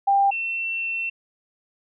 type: tone pair in turn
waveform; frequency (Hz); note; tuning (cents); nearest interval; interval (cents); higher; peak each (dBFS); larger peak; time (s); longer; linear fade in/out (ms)
sine; 794 / 2699; G5 / E7; +22 / +40; octave + major sixth; 2118; second; -15 / -24; first; 0.07-0.31 / 0.31-1.1; second; 10
effects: none